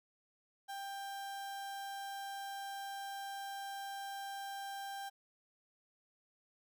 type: tone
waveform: 35% pulse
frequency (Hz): 791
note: G5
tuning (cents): +15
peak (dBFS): -40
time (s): 0.68-5.1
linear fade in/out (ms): 20
effects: none